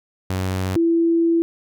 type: tone pair in turn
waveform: sawtooth / sine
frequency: 93.7 / 333.9 Hz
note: F#2 / E4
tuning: +22 / +22 cents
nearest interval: octave + minor seventh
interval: 2200 cents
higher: second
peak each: -17 / -14 dBFS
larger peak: second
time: 0.3-0.76 / 0.76-1.42 s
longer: second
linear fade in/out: 0 ms
effects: none